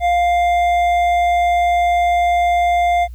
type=tone with hard clipping; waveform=triangle; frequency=701 Hz; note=F5; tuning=6 cents sharp; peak=-14 dBFS; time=0-3.08 s; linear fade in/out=50 ms; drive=11 dB; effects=added 60 Hz sine -29 dBFS peak until 3.14 s + white hiss -59 dBFS RMS until 3.14 s